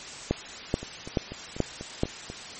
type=two click trains; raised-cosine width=2 ms; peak=-23 / -9 dBFS; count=7 / 5; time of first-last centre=0.83-2.301 / 0.31-2.034 s; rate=4.08 / 2.32 Hz; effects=white hiss -40 dBFS RMS until 2.59 s + MP3 32 kbps